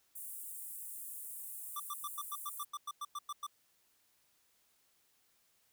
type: high-pass noise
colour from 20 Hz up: pink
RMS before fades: -46 dBFS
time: 0.15-2.65 s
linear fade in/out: 10 ms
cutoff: 8500 Hz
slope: 48 dB/octave
type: tone bursts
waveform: square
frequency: 1174.7 Hz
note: D6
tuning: in tune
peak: -39 dBFS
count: 13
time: 1.76-3.467 s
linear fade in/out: 5 ms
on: 39 ms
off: 100 ms
effects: white hiss -73 dBFS RMS until 5.72 s